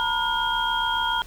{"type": "tone cluster", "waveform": "sine", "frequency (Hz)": [912, 979, 1429, 3235], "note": ["A#5", "B5", "F6", "G#7"], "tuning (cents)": [-38, -15, 39, -46], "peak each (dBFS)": -27, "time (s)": [0, 1.22], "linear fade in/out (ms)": 0, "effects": ["added 40 Hz sine -42 dBFS peak until 1.26 s", "pink hiss -47 dBFS RMS until 1.26 s"]}